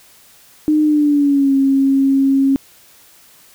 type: tone with pitch glide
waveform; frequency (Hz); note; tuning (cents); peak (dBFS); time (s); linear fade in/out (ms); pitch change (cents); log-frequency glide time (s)
sine; 305.1 to 271.8; D#4 to C#4; -34 to -34; -10; 0.68-2.56; 0; -200; 0.83-1.54
effects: white hiss -47 dBFS RMS until 3.54 s